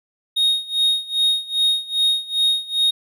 triangle tone with tremolo, 3729 Hz, A#7, in tune, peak -12 dBFS, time 0.36-2.91 s, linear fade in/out 10 ms, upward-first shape sine, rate 2.5 Hz, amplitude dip 90%, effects none

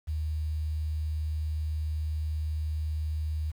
sine tone, 77.3 Hz, D#2, 11 cents flat, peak -28 dBFS, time 0.07-3.52 s, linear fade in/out 20 ms, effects 9-bit

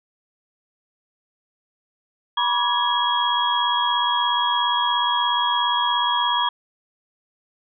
sine tone cluster, 969 / 1046 / 1153 / 1670 / 3301 Hz, B5 / C6 / D6 / G#6 / G#7, -33 / -1 / -32 / +9 / -11 cents, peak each -21 / -30 / -26 / -30 / -23 dBFS, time 2.37-6.49 s, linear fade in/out 5 ms, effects none

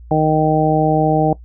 harmonic tone, 155.4 Hz, D#3, 2 cents flat, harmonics 1 / 2 / 3 / 4 / 5, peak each -17 / -18 / -19 / -19 / -17 dBFS, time 0.11-1.33 s, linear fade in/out 2 ms, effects noise-tail reverb RT60 0.1 s tail -19 dB re dry + added 59 Hz sine -35 dBFS peak until 1.44 s

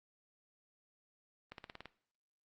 accelerating click train, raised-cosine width 0.3 ms, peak -30 dBFS, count 7, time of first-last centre 1.52-1.857 s, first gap 62 ms, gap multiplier 0.96, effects noise-tail reverb RT60 0.5 s tail -17 dB re dry + Opus 32 kbps

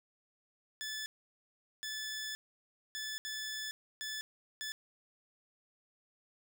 15% pulse tone bursts at uneven times, 1735 Hz, A6, 25 cents flat, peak -32 dBFS, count 6, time 0.81-1.06 / 1.83-2.35 / 2.95-3.18 / 3.25-3.71 / 4.01-4.21 / 4.61-4.72 s, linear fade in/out 0 ms, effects none

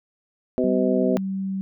harmonic tone, 127 Hz, B2, 49 cents sharp, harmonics 2 / 3 / 4 / 5, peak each -22 / -24 / -25 / -26 dBFS, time 0.58-1.17 s, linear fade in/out 0 ms
sine tone with pitch glide, 196 to 192.63 Hz, G3 to G3, 0 to -30 cents, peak -24 dBFS, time 0.64-1.61 s, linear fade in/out 0 ms, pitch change -30 cents, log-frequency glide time 0.92-1.02 s
effects none

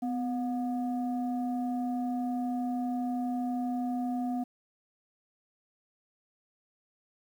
sine tone pair together, 250.8 / 720 Hz, B3 / F#5, +27 / -47 cents, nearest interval octave + tritone, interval 1826 cents, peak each -29 / -35 dBFS, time 0.02-4.44 s, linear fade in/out 10 ms, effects tanh soft clip ceiling -23 dBFS + 10-bit

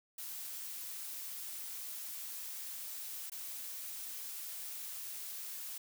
blue noise with dropouts, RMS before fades -44 dBFS, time 0.18-5.78 s, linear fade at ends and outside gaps 5 ms, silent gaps 3.299-3.318 s, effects none

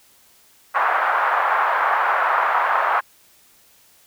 white band-pass noise, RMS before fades -19 dBFS, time 0.74-3.01 s, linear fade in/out 20 ms, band 730 to 1400 Hz, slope 24 dB/octave, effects white hiss -54 dBFS RMS until 4.06 s

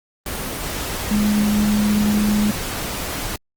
sine tone in noise, 209.2 Hz, G#3, 13 cents sharp, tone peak -15 dBFS, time 1.11-2.51 s, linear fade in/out 2 ms, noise pink, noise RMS -26 dBFS, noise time 0.26-3.36 s, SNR +8 dB, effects Opus 24 kbps

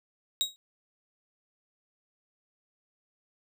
35% pulse tone with exponential decay, 3800 Hz, A#7, 33 cents sharp, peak -19 dBFS, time 0.41-0.56 s, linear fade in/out 0 ms, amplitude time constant 32 ms, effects none

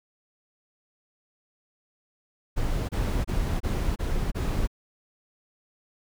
brown noise bursts, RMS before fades -26 dBFS, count 6, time 2.56-4.675 s, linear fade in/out 20 ms, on 330 ms, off 27 ms, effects none

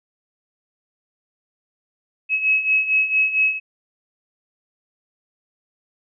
sine beating tone pair, 2565 / 2569.4 Hz, E7 / E7, -48 / -45 cents, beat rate 4.4 Hz, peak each -22 / -17 dBFS, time 2.29-3.6 s, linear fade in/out 50 ms, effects none

